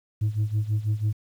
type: tone with tremolo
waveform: sine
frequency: 106.7 Hz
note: G#2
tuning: 47 cents sharp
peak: -17 dBFS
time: 0.21-1.13 s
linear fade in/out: 10 ms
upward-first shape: sine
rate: 6.1 Hz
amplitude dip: 85%
effects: tanh soft clip ceiling -19 dBFS + 9-bit